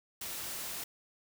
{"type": "noise", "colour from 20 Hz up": "white", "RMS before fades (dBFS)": -40, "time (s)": [0.21, 0.84], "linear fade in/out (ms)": 5, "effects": []}